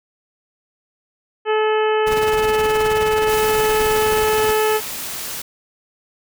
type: harmonic tone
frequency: 431.9 Hz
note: A4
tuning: 32 cents flat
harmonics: 1 / 2 / 3 / 4 / 5 / 6 / 7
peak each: -16 / -22 / -26 / -28 / -34 / -31 / -32 dBFS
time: 1.45-4.81 s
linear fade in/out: 50 ms
type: noise with tremolo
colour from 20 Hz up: pink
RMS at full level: -26 dBFS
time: 2.06-4.54 s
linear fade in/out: 20 ms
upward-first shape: sine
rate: 19 Hz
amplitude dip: 65%
type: noise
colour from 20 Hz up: white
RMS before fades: -28 dBFS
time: 3.29-5.42 s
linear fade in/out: 5 ms
effects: none